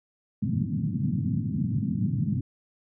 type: band-pass noise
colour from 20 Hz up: pink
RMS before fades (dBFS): -27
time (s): 0.42-2.41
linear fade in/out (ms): 5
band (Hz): 100 to 250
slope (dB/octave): 48
effects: none